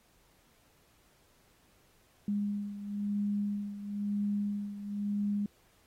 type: beating tone pair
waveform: sine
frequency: 204.2 / 205.2 Hz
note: G#3 / G#3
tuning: -29 / -21 cents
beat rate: 1 Hz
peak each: -32 / -37 dBFS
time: 2.28-5.46 s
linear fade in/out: 2 ms
effects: pink hiss -67 dBFS RMS until 5.86 s + AAC 48 kbps